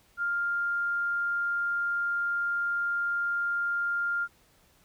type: tone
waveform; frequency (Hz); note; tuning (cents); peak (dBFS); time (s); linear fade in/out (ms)
sine; 1400; F6; +4; -26; 0.17-4.28; 50
effects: pink hiss -63 dBFS RMS until 4.84 s